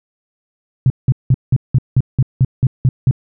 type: tone bursts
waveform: sine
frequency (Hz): 128.7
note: C3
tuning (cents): -28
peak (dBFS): -7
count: 11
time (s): 0.86-3.111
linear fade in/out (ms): 2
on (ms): 41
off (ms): 180
effects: none